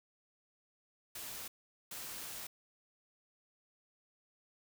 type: noise bursts at uneven times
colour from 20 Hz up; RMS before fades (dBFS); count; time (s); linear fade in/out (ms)
white; -45; 2; 1.15-1.48 / 1.91-2.47; 5
effects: none